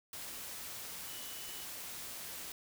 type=tone in noise; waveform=sine; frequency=2960 Hz; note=F#7; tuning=in tune; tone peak=-53 dBFS; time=1.08-1.64 s; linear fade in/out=2 ms; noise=white; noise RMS=-45 dBFS; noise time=0.13-2.52 s; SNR=-11 dB; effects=none